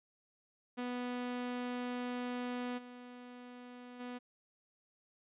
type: tone with level steps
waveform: sawtooth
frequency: 246.5 Hz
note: B3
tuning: 3 cents flat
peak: -33 / -45 / -38 dBFS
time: 0.77-4.19 s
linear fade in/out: 20 ms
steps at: 2.77 / 3.99 s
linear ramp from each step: 20 ms
effects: resampled to 8000 Hz

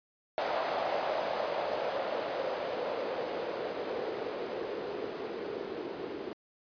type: noise with low-pass filter sweep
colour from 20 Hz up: violet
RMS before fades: -35 dBFS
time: 0.38-6.33 s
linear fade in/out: 0 ms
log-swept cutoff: 680 to 360 Hz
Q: 3.3
effects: resampled to 11025 Hz

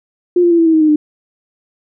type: tone with pitch steps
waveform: sine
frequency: 354.4 / 346.3 / 338.4 / 330.7 / 323.1 / 315.7 / 308.5 / 301.5 Hz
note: F4 / F4 / E4 / E4 / E4 / D#4 / D#4 / D4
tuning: +25 / -15 / +45 / +6 / -35 / +25 / -15 / +46 cents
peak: -7 dBFS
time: 0.36-0.96 s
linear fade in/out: 5 ms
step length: 75 ms
effects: none

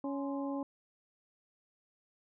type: harmonic tone with a mistuned harmonic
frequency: 278.3 Hz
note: C#4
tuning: 7 cents sharp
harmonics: 1 / 2 / 3 / 4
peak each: -35 / -41 / -45 / -47 dBFS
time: 0.04-0.63 s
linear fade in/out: 2 ms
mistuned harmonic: 4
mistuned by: -110 cents
effects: none

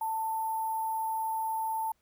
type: tone with sample-and-hold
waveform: sine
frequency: 888 Hz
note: A5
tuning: 16 cents sharp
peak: -29 dBFS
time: 0.01-1.92 s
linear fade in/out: 5 ms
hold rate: 11025 Hz
effects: pink hiss -74 dBFS RMS until 2.01 s

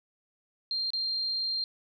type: tone with dropouts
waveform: sine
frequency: 4186 Hz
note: C8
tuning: in tune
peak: -28 dBFS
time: 0.71-1.64 s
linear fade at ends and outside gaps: 1 ms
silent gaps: 0.904-0.934 s
effects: none

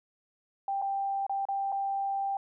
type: tone with dropouts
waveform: sine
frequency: 788 Hz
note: G5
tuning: 9 cents sharp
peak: -28 dBFS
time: 0.68-2.37 s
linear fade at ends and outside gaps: 2 ms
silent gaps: 0.817-0.822 / 1.266-1.295 / 1.453-1.486 / 1.72-1.724 s
effects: none

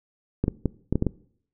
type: clicks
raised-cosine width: 3 ms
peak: -9 dBFS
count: 7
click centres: 0.44 / 0.481 / 0.657 / 0.926 / 0.956 / 1.024 / 1.067 s
effects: noise-tail reverb RT60 0.6 s tail -21 dB re dry

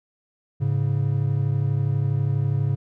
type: tone pair together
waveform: triangle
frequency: 106.93 / 139.2 Hz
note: A2 / C#3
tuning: -49 / +8 cents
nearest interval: perfect fourth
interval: 457 cents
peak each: -21 / -20 dBFS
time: 0.6-2.76 s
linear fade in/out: 20 ms
effects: none

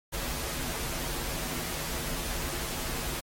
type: noise with comb filter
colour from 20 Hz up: pink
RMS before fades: -33 dBFS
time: 0.12-3.21 s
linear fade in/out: 20 ms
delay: 10 ms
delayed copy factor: -0.65
effects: MP3 64 kbps

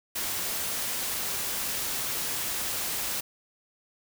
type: noise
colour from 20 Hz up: white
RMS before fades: -31 dBFS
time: 0.15-3.21 s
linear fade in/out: 10 ms
effects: none

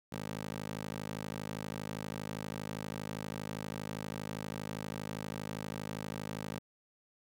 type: tone with high-pass filter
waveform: 15% pulse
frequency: 52.5 Hz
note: G#1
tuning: 19 cents sharp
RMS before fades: -41 dBFS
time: 0.12-6.59 s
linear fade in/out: 5 ms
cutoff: 180 Hz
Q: 0.8
effects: none

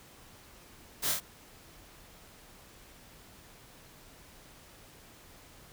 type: noise with echo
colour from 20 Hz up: white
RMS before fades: -32 dBFS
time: 1.02-1.13 s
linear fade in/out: 20 ms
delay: 25 ms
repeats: 3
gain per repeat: -2 dB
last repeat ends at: 1.205 s
effects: pink hiss -55 dBFS RMS until 5.72 s

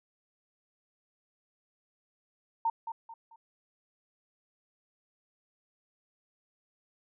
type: tone with echo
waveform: sine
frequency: 912 Hz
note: A#5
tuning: 38 cents flat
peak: -25 dBFS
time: 2.65-2.7 s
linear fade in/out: 5 ms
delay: 220 ms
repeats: 3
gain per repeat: -9 dB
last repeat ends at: 3.36 s
effects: none

